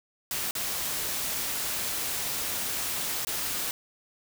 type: noise with dropouts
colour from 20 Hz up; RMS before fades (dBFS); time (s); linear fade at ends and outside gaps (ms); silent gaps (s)
white; -31; 0.31-3.71; 1; 0.51-0.552 / 3.249-3.27
effects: none